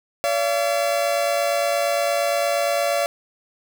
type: tone pair together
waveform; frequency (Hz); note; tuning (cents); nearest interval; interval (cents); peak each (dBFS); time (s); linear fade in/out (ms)
40% pulse; 571.4 / 680; D5 / F5; -48 / -46; minor third; 302; -21; 0.24-3.06; 0
effects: none